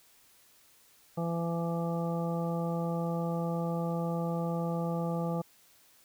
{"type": "harmonic tone", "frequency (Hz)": 168.4, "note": "E3", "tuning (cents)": 37, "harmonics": [1, 2, 3, 4, 5, 7], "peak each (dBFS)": [-31, -41, -36, -41, -41, -44], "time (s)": [1.17, 5.42], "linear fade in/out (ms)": 10, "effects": ["white hiss -62 dBFS RMS until 6.04 s"]}